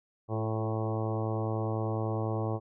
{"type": "harmonic tone with a mistuned harmonic", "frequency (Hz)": 110, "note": "A2", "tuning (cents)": 0, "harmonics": [1, 2, 3, 4, 5, 6, 7, 8, 9, 10], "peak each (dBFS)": [-31, -40, -37, -38, -39, -42, -41, -46, -46, -45], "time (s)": [0.28, 2.6], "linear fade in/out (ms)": 50, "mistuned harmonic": 3, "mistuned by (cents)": 21, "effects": []}